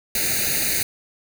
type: noise with comb filter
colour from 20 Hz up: white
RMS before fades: -22 dBFS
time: 0.15-0.83 s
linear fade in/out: 2 ms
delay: 0.46 ms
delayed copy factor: +1
effects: none